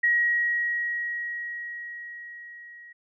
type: tone with level ramp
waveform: sine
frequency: 1900 Hz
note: A#6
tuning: 33 cents sharp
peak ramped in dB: -18 to -44 dBFS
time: 0.03-2.93 s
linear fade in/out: 10 ms
effects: none